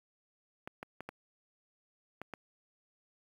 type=clicks; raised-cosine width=0.5 ms; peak=-26 dBFS; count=6; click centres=0.675 / 0.829 / 1.006 / 1.09 / 2.216 / 2.337 s; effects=high-pass 100 Hz 12 dB/octave + 9-bit